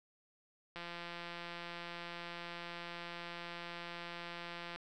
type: click train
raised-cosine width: 0.3 ms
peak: -29 dBFS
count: 689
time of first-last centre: 0.76-4.76 s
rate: 172 Hz
effects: none